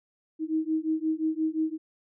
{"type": "beating tone pair", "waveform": "sine", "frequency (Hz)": [313.5, 319.2], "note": ["D#4", "D#4"], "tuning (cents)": [13, 44], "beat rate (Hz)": 5.7, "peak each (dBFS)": -28, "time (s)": [0.39, 1.78], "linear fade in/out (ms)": 50, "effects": []}